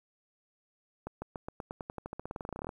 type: accelerating click train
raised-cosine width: 1 ms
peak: -24 dBFS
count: 25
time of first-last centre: 1.07-2.692 s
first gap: 150 ms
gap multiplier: 0.92
effects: 10-bit